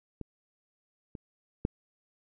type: clicks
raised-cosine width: 3 ms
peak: -25 / -28 / -14 dBFS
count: 3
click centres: 0.213 / 1.152 / 1.651 s
effects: none